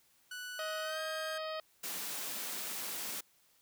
sawtooth tone with pitch glide, 1482 to 1606.8 Hz, F#6 to G6, +2 to +42 cents, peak -38 dBFS, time 0.31-1.38 s, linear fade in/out 5 ms, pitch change +140 cents, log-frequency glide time 0.82-1 s
harmonic tone, 629 Hz, D#5, 19 cents sharp, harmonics 1 / 2 / 3 / 4 / 5 / 6 / 7 / 8, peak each -39 / -43 / -49 / -52 / -49 / -54 / -52 / -53 dBFS, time 0.59-1.6 s, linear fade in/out 2 ms
white high-pass noise, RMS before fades -40 dBFS, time 1.83-3.21 s, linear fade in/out 10 ms, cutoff 150 Hz, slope 48 dB/octave
effects white hiss -69 dBFS RMS until 3.61 s

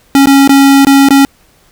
square tone with dropouts, 275.7 Hz, C#4, 9 cents flat, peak -3 dBFS, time 0.15-1.25 s, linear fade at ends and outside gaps 1 ms, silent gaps 0.258-0.271 / 0.476-0.493 / 0.849-0.869 / 1.087-1.106 s, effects pink hiss -48 dBFS RMS until 1.71 s

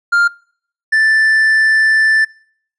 triangle tone pair in turn, 1400 / 1763.9 Hz, F6 / A6, +4 / +4 cents, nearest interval major third, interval 400 cents, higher second, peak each -7 dBFS, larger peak neither, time 0.12-0.28 / 0.92-2.25 s, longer second, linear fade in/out 10 ms, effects noise-tail reverb RT60 0.6 s tail -25 dB re dry + resampled to 22050 Hz

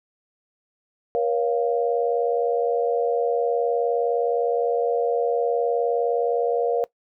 sine chord, Bb minor, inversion none, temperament equal with one note detuned, 474.9 / 554.4 / 698.5 Hz, Bb4 / Db5 / F5, +32 / 0 / 0 cents, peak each -21 / -26 / -26 dBFS, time 1.15-6.84 s, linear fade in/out 0 ms, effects noise-tail reverb RT60 0.1 s tail -20 dB re dry

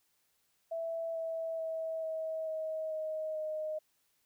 sine tone with pitch steps, 660 / 653.2 / 646.4 / 639.7 / 633.1 / 626.6 / 620.1 Hz, E5 / E5 / E5 / D#5 / D#5 / D#5 / D#5, +2 / -16 / -34 / +48 / +30 / +12 / -6 cents, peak -34 dBFS, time 0.71-3.79 s, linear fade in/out 10 ms, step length 440 ms, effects white hiss -75 dBFS RMS until 4.25 s

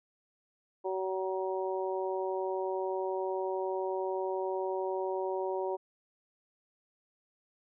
harmonic tone, 188.8 Hz, F#3, 35 cents sharp, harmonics 2 / 3 / 4 / 5, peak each -33 / -37 / -40 / -39 dBFS, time 0.84-5.77 s, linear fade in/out 20 ms, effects none

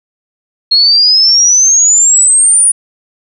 sine exponential sweep, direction up, 4249 to 9700 Hz, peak -4 dBFS, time 0.71-2.72 s, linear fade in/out 10 ms, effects none

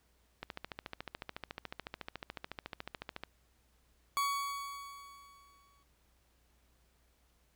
click train, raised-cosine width 0.3 ms, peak -24 dBFS, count 40, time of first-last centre 0.43-3.236 s, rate 13.9 Hz
40% pulse tone with exponential decay, 1124 Hz, C#6, 24 cents sharp, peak -28 dBFS, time 4.17-5.83 s, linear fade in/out 0 ms, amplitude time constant 360 ms
effects added 60 Hz sine -70 dBFS peak until 7.55 s + pink hiss -73 dBFS RMS until 7.55 s

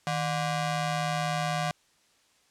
sawtooth ring-modulated tone, 440 Hz, A4, in tune, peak -20 dBFS, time 0.07-1.71 s, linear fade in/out 0 ms, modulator 282 Hz, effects white hiss -65 dBFS RMS until 2.5 s + low-pass 8000 Hz 12 dB/octave

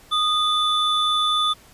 triangle tone pair together, 1236 / 3496 Hz, D#6 / A7, -12 / -12 cents, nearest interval octave + tritone, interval 1800 cents, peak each -19 dBFS, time 0.11-1.54 s, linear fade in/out 20 ms, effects pink hiss -50 dBFS RMS until 1.73 s + resampled to 32000 Hz

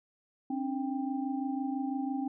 sine tone cluster, 267.5 / 293.5 / 790 Hz, C4 / D4 / G5, +38 / -1 / +13 cents, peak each -32 / -37 / -39 dBFS, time 0.5-2.28 s, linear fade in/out 5 ms, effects none

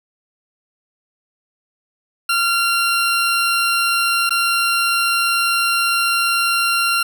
20% pulse tone with dropouts, 1379 Hz, F6, 22 cents flat, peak -10 dBFS, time 2.29-7.03 s, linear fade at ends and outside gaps 5 ms, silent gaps 4.294-4.306 s, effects none

